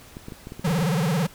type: clicks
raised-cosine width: 3 ms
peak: -23 dBFS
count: 10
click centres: 0.169 / 0.284 / 0.322 / 0.471 / 0.521 / 0.595 / 0.677 / 0.711 / 0.788 / 0.826 s
type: tone with vibrato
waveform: square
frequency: 164.5 Hz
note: E3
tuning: 3 cents flat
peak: -21 dBFS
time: 0.64-1.27 s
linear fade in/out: 10 ms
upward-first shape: sine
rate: 18 Hz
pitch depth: 240 cents each way
effects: pink hiss -48 dBFS RMS until 1.34 s